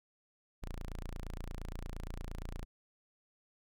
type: tone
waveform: sawtooth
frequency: 28.62 Hz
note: A#0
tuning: 31 cents flat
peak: -36 dBFS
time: 0.62-2.65 s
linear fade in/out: 10 ms
effects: none